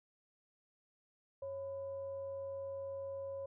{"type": "tone with frequency modulation", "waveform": "sine", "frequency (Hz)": 548, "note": "C#5", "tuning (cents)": -20, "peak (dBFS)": -40, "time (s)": [1.42, 3.46], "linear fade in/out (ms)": 5, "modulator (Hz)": 454, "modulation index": 0.27, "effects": []}